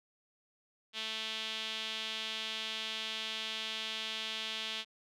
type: tone with band-pass filter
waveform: sawtooth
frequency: 220 Hz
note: A3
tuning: in tune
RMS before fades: -39 dBFS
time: 0.93-4.85 s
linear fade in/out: 50 ms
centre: 3300 Hz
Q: 3.5
effects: none